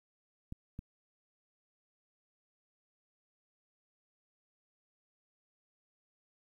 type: clicks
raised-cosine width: 5 ms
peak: -29 dBFS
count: 2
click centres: 0.524 / 0.791 s
effects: 11-bit